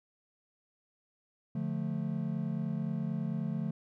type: chord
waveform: triangle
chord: D minor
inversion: none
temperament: just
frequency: 146.83 / 176.2 / 220.2 Hz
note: D3 / F3 / A3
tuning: 0 / +16 / +2 cents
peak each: -34 dBFS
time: 1.55-3.71 s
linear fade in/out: 5 ms
effects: none